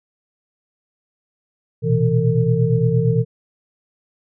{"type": "tone cluster", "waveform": "sine", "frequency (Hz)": [118.2, 126.9, 164.2, 452.7], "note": ["A#2", "B2", "E3", "A4"], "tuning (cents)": [24, 47, -6, 49], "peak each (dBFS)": [-20, -18, -19, -21], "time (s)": [1.82, 3.25], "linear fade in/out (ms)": 50, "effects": []}